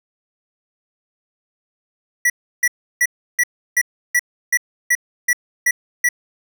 square tone bursts, 1948 Hz, B6, 24 cents flat, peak -13 dBFS, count 11, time 2.25-6.089 s, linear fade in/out 5 ms, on 49 ms, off 330 ms, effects none

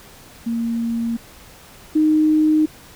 sine tone pair in turn, 231.5 / 309 Hz, A#3 / D#4, -12 / -12 cents, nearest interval perfect fourth, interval 500 cents, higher second, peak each -19 / -12 dBFS, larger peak second, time 0.46-1.17 / 1.95-2.66 s, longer neither, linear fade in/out 10 ms, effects pink hiss -44 dBFS RMS until 2.95 s

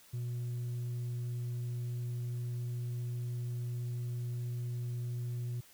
triangle tone with tanh clipping, 121.3 Hz, B2, 31 cents flat, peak -35 dBFS, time 0.13-5.61 s, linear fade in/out 10 ms, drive 7 dB, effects white hiss -60 dBFS RMS until 5.73 s

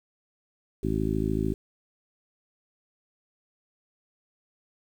harmonic tone, 53.5 Hz, A1, 48 cents flat, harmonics 1 / 2 / 3 / 4 / 5 / 6 / 7, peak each -32 / -32 / -32 / -32 / -32 / -32 / -32 dBFS, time 0.83-1.54 s, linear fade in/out 5 ms, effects 9-bit

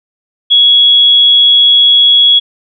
sine tone, 3345 Hz, G#7, 12 cents sharp, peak -3 dBFS, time 0.5-2.4 s, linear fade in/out 20 ms, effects none

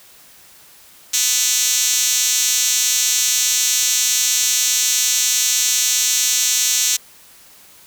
5% pulse tone with high-pass filter, 249.6 Hz, B3, 19 cents sharp, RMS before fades -17 dBFS, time 1.13-6.97 s, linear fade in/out 10 ms, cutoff 5200 Hz, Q 4.8, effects white hiss -46 dBFS RMS until 7.86 s

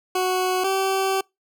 20% pulse tone pair in turn, 369.3 / 385 Hz, F#4 / G4, -3 / -31 cents, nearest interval minor second, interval 72 cents, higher second, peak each -15 dBFS, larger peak neither, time 0.15-0.64 / 0.64-1.21 s, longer second, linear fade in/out 5 ms, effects noise-tail reverb RT60 0.2 s tail -26 dB re dry

